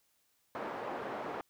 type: band-pass noise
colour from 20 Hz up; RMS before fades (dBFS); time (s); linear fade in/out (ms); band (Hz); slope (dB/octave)
pink; -40; 0.55-1.41; 0; 400 to 1100; 12
effects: white hiss -74 dBFS RMS until 1.49 s